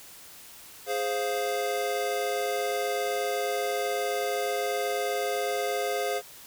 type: chord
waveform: square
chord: F minor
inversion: first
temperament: equal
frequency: 415.3 / 523.3 / 698.5 Hz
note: Ab4 / C5 / F5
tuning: 0 / 0 / 0 cents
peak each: -32 dBFS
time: 0.86-6.22 s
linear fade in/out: 50 ms
effects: white hiss -48 dBFS RMS until 6.46 s